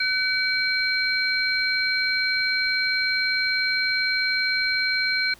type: tone cluster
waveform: sine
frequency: 1513 / 2280 / 4160 Hz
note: F#6 / C#7 / C8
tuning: +38 / +48 / -11 cents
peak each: -25 dBFS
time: 0-5.34 s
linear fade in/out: 5 ms
effects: pink hiss -51 dBFS RMS until 5.39 s